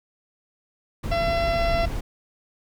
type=noise; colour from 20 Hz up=brown; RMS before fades=-27 dBFS; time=1.03-2.01 s; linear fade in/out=10 ms
type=harmonic tone; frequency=676 Hz; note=E5; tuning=43 cents sharp; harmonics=1 / 2 / 3 / 4 / 5 / 6 / 7 / 8; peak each=-22 / -33 / -33 / -36 / -40 / -41 / -43 / -42 dBFS; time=1.11-1.86 s; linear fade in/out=10 ms
effects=none